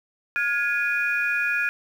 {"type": "tone cluster", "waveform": "sine", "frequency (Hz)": [1425, 1669, 2458], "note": ["F6", "G#6", "D#7"], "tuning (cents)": [34, 8, -22], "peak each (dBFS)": -25, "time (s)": [0.36, 1.69], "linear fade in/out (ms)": 0, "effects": ["tanh soft clip ceiling -12 dBFS", "8-bit"]}